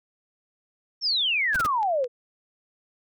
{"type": "exponential sweep", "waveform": "sine", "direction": "down", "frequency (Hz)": [5588, 467.1], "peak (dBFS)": -21, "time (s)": [1.01, 2.08], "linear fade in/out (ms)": 50}
{"type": "clicks", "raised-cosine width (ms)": 0.2, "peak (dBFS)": -26, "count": 3, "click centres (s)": [1.533, 1.83, 2.043]}
{"type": "noise bursts", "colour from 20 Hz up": "pink", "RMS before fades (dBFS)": -32, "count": 3, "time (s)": [1.54, 1.666], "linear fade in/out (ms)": 5, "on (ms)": 24, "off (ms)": 27}
{"effects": []}